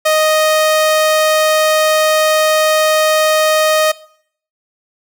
sawtooth tone, 622.3 Hz, D#5, in tune, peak -6 dBFS, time 0.05-3.92 s, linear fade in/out 10 ms, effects noise-tail reverb RT60 0.6 s tail -20 dB re dry

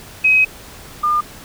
sine tone pair in turn, 2535 / 1207.1 Hz, D#7 / D6, +32 / +47 cents, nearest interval octave + minor second, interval 1285 cents, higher first, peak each -9 / -13 dBFS, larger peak first, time 0.24-0.45 / 1.03-1.21 s, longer first, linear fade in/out 10 ms, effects pink hiss -38 dBFS RMS until 1.44 s

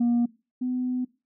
sine tone pair in turn, 238.3 / 251.6 Hz, A#3 / B3, +38 / +32 cents, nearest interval minor second, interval 94 cents, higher second, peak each -17 / -24 dBFS, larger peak first, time 0-0.26 / 0.61-1.05 s, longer second, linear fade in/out 10 ms, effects noise-tail reverb RT60 0.3 s tail -21 dB re dry + tanh soft clip ceiling -18 dBFS

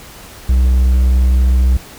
triangle tone, 63.3 Hz, B1, 43 cents sharp, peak -6 dBFS, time 0.49-1.77 s, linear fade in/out 5 ms, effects pink hiss -36 dBFS RMS until 1.98 s

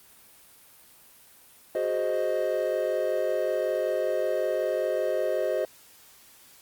triangle chord, Ab dominant seventh, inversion third, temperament equal, 370 / 415.3 / 523.3 / 622.3 Hz, Gb4 / Ab4 / C5 / Eb5, 0 / 0 / 0 / 0 cents, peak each -30 / -31 / -27 / -26 dBFS, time 1.75-5.65 s, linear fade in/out 2 ms, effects white hiss -54 dBFS RMS until 6.61 s + Opus 32 kbps

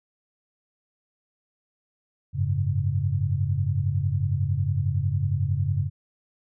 sine chord, F# suspended second, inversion none, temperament equal with one note detuned, 92.5 / 103.47 / 138.59 Hz, F#2 / G#2 / C#3, 0 / -6 / 0 cents, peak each -26 dBFS, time 2.33-5.9 s, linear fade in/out 50 ms, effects none

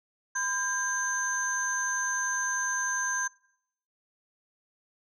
sine tone cluster, 1013 / 1600 / 6250 Hz, B5 / G6 / G8, +44 / +35 / -6 cents, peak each -34 / -29 / -31 dBFS, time 0.35-3.28 s, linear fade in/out 10 ms, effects noise-tail reverb RT60 0.7 s tail -22 dB re dry + tanh soft clip ceiling -20 dBFS

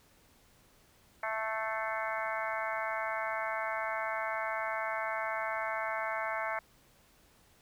harmonic tone with a mistuned harmonic, 220 Hz, A3, in tune, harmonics 3 / 4 / 5 / 6 / 7 / 8 / 9 / 10, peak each -38 / -39 / -40 / -41 / -41 / -42 / -43 / -43 dBFS, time 1.23-6.59 s, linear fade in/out 2 ms, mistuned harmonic 9, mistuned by +72 cents, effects pink hiss -64 dBFS RMS until 7.61 s

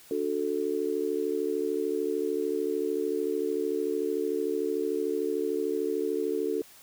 sine chord, D major, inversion none, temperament just, 293.7 / 367.1 / 440.5 Hz, D4 / F#4 / A4, 0 / -14 / +2 cents, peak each -33 / -31 / -29 dBFS, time 0.11-6.62 s, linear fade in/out 2 ms, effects white hiss -53 dBFS RMS until 6.82 s

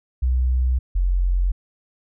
sine tone pair in turn, 63 / 44.86 Hz, B1 / F1, +35 / +47 cents, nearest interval tritone, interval 588 cents, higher first, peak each -16 dBFS, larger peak neither, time 0.22-0.79 / 0.95-1.52 s, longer neither, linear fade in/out 10 ms, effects none

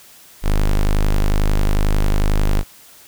square tone, 25.56 Hz, G#0, 27 cents flat, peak -13 dBFS, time 0.42-2.64 s, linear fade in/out 50 ms, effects white hiss -45 dBFS RMS until 3.07 s

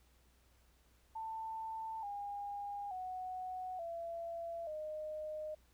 sine tone with pitch steps, 890 / 811.4 / 739.8 / 674.5 / 615 Hz, A5 / G#5 / F#5 / E5 / D#5, +20 / -41 / 0 / +40 / -20 cents, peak -40 dBFS, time 1.15-5.55 s, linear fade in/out 10 ms, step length 880 ms, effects added 61 Hz sine -68 dBFS peak until 5.73 s + pink hiss -72 dBFS RMS until 5.73 s

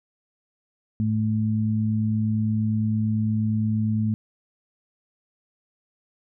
sine tone pair together, 108.7 / 217.4 Hz, A2 / A3, -21 / -21 cents, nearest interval octave, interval 1200 cents, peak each -23 dBFS, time 1-4.14 s, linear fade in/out 0 ms, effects none

